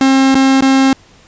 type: tone with dropouts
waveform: 45% pulse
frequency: 267.5 Hz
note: C4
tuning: 38 cents sharp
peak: -7 dBFS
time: 0.01-0.93 s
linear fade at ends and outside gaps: 1 ms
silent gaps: 0.345-0.353 / 0.608-0.623 s
effects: pink hiss -45 dBFS RMS until 1.27 s + resampled to 16000 Hz